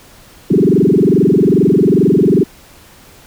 sine tone with frequency modulation, 285.4 Hz, D4, 49 cents flat, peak -7 dBFS, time 0.5-2.44 s, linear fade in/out 10 ms, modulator 22.4 Hz, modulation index 5.9, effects pink hiss -42 dBFS RMS until 3.26 s

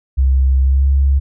sine tone with pitch glide, 66.2 to 68.61 Hz, C2 to C#2, +21 to -17 cents, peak -9 dBFS, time 0.17-1.2 s, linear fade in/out 20 ms, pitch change +62 cents, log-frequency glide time 0.62-0.87 s, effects none

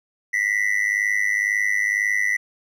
triangle tone with amplitude modulation, 1975.5 Hz, B6, in tune, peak -13 dBFS, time 0.33-2.37 s, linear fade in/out 10 ms, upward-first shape sine, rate 102 Hz, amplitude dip 90%, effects none

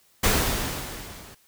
pink noise with level ramp, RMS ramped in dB -19 to -46 dBFS, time 0.23-1.35 s, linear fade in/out 10 ms, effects white hiss -61 dBFS RMS until 1.47 s

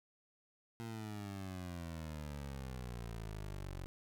20% pulse exponential sweep, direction down, 116.54 to 45 Hz, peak -38 dBFS, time 0.8-3.86 s, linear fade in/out 0 ms, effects none

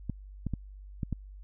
clicks, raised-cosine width 5 ms, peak -19 dBFS, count 5, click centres 0.097 / 0.467 / 0.537 / 1.032 / 1.127 s, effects added 49 Hz sine -44 dBFS peak until 1.43 s

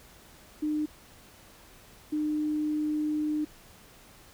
sine tone bursts at uneven times, 303.1 Hz, D#4, 45 cents flat, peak -26 dBFS, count 2, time 0.62-0.86 / 2.12-3.45 s, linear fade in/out 10 ms, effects pink hiss -54 dBFS RMS until 4.33 s

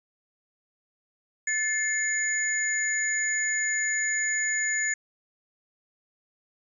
sine tone cluster, 1744 / 2129 / 6870 Hz, A6 / C7 / A8, -16 / +30 / -42 cents, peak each -28 / -30 / -28 dBFS, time 1.47-4.94 s, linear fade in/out 5 ms, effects none

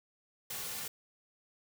white noise with comb filter, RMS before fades -40 dBFS, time 0.5-0.88 s, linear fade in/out 5 ms, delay 3.1 ms, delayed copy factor -0.5, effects none

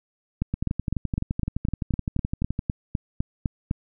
two click trains, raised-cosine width 5 ms, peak -13 / -11 dBFS, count 25 / 14, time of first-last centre 0.54-2.591 / 0.42-3.711 s, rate 11.7 / 3.95 Hz, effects none

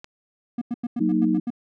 click, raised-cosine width 0.2 ms, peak -22 dBFS, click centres 0.044 s
triangle tone bursts, 239.4 Hz, A#3, 46 cents sharp, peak -21 dBFS, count 8, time 0.58-1.504 s, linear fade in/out 5 ms, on 35 ms, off 92 ms
sine chord, D# minor, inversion first, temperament equal, 185 / 233.1 / 311.1 Hz, F#3 / A#3 / D#4, 0 / 0 / 0 cents, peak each -24 / -23 / -21 dBFS, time 1-1.4 s, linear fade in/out 10 ms
effects none

